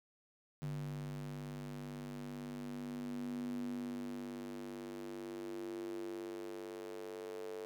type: tone with high-pass filter sweep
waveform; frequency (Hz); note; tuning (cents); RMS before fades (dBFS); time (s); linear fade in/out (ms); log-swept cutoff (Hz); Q
square; 48.95; G1; -2; -44; 0.62-7.65; 0; 160 to 440; 6.7
effects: none